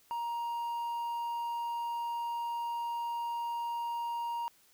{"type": "tone with quantisation", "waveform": "triangle", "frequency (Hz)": 940, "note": "A#5", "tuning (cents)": 14, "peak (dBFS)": -31, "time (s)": [0.11, 4.48], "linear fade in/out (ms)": 0, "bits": 10, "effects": ["white hiss -65 dBFS RMS until 4.73 s"]}